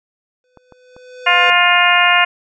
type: tone with exponential growth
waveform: square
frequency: 502 Hz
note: B4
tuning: 28 cents sharp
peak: -22 dBFS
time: 0.44-1.5 s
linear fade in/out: 1 ms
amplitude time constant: 230 ms
type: clicks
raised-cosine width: 1 ms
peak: -26 dBFS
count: 5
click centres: 0.573 / 0.723 / 0.965 / 1.491 / 1.523 s
type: harmonic tone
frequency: 353.1 Hz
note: F4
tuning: 19 cents sharp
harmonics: 2 / 3 / 4 / 5 / 6 / 7 / 8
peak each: -17 / -17 / -17 / -17 / -17 / -17 / -17 dBFS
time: 1.26-2.25 s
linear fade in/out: 10 ms
effects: resampled to 16000 Hz